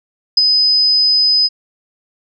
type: tone with ADSR envelope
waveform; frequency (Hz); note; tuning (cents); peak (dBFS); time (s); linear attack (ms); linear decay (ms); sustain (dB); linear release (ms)
sine; 5020; D#8; +15; -4; 0.37-1.49; 6; 22; -5; 33
effects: none